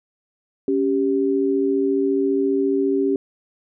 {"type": "tone pair together", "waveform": "sine", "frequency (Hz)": [277.4, 392], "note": ["C#4", "G4"], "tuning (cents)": [1, 0], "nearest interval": "tritone", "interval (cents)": 599, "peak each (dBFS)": [-20, -19], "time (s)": [0.68, 3.16], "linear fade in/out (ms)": 2, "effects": []}